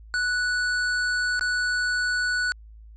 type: tone with dropouts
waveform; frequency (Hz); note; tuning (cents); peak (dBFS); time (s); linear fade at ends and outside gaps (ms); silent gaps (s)
square; 1478; F#6; -2; -23; 0.14-2.52; 0; 1.394-1.41
effects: added 54 Hz sine -43 dBFS peak until 2.96 s + resampled to 16000 Hz